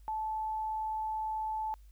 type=tone; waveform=sine; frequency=871 Hz; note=A5; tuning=18 cents flat; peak=-32 dBFS; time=0.08-1.74 s; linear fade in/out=0 ms; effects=added 50 Hz sine -52 dBFS peak until 1.91 s + white hiss -72 dBFS RMS until 1.91 s